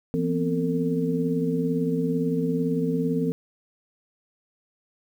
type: tone cluster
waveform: sine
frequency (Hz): 167.8 / 241.3 / 259.1 / 451.5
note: E3 / B3 / C4 / A4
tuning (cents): +31 / -40 / -17 / +45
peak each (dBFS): -26 / -31 / -26 / -28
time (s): 0.14-3.32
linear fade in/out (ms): 0
effects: 9-bit